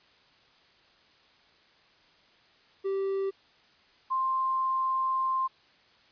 triangle / sine tone pair in turn, 389.4 / 1050.7 Hz, G4 / C6, -12 / +7 cents, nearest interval octave + perfect fourth, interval 1719 cents, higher second, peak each -25 dBFS, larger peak neither, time 2.84-3.31 / 4.1-5.48 s, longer second, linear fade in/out 20 ms, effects white hiss -61 dBFS RMS until 6.11 s + resampled to 11025 Hz

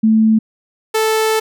sine / sawtooth tone pair in turn, 220 / 439 Hz, A3 / A4, 0 / -4 cents, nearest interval octave, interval 1196 cents, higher second, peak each -8 / -9 dBFS, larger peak first, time 0.03-0.39 / 0.94-1.4 s, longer second, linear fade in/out 10 ms, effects none

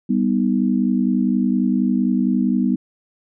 sine chord, G augmented, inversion none, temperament equal, 196 / 246.9 / 311.1 Hz, G3 / B3 / D#4, 0 / 0 / 0 cents, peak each -19 / -18 / -24 dBFS, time 0.09-2.76 s, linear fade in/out 10 ms, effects none

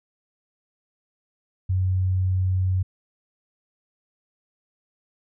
sine tone, 93 Hz, F#2, 9 cents sharp, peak -19 dBFS, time 1.69-2.83 s, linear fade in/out 10 ms, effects none

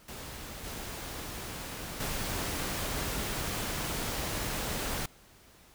pink noise with level steps, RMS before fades -43 / -40 / -34 dBFS, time 0.08-5.06 s, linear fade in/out 5 ms, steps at 0.64 / 2 s, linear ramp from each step 5 ms, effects pink hiss -58 dBFS RMS until 5.74 s

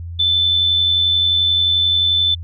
sine tone with amplitude modulation, 3520 Hz, A7, in tune, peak -11 dBFS, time 0.19-2.35 s, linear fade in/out 10 ms, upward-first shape sine, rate 91.4 Hz, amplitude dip 35%, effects added 85 Hz sine -26 dBFS peak until 2.43 s

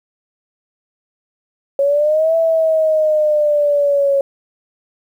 sine linear two-way sweep, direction up then down, 551 to 659.3 to 551 Hz, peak -11 dBFS, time 1.79-4.21 s, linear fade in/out 2 ms, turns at 2.36 s, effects 8-bit

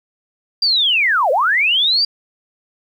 sine linear two-way sweep, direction down then up, 4800 to 485.3 to 4800 Hz, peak -12 dBFS, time 0.62-2.05 s, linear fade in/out 5 ms, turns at 1.31 s, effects 8-bit

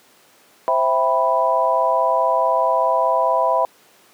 sine chord, C major seventh, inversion none, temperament equal, 523.3 / 659.3 / 784 / 987.8 Hz, C5 / E5 / G5 / B5, 0 / 0 / 0 / 0 cents, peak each -22 / -19 / -24 / -18 dBFS, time 0.68-3.65 s, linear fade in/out 0 ms, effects pink hiss -52 dBFS RMS until 4.13 s + high-pass 300 Hz 12 dB/octave

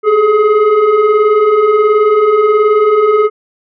sine tone with frequency modulation, 427.8 Hz, A4, 49 cents flat, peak -5 dBFS, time 0.03-3.3 s, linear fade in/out 50 ms, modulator 837 Hz, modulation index 0.86, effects tanh soft clip ceiling -2 dBFS

